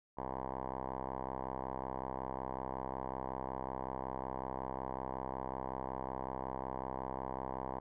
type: tone with low-pass filter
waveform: 5% pulse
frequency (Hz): 65.41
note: C2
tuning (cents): 0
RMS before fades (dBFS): -41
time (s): 0.17-7.8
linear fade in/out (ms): 10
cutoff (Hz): 1000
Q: 4.6
effects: none